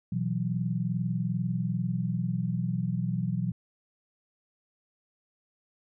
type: chord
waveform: sine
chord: B suspended fourth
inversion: none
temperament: equal with one note detuned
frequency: 122.41 / 164.81 / 185 Hz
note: B2 / E3 / F#3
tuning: -15 / 0 / 0 cents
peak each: -31 dBFS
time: 0.12-3.52 s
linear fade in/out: 5 ms
effects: none